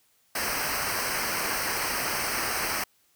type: noise with comb filter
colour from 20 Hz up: pink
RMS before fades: -29 dBFS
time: 0.35-2.84 s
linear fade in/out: 5 ms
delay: 0.28 ms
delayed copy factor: -0.85
effects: white hiss -66 dBFS RMS until 3.15 s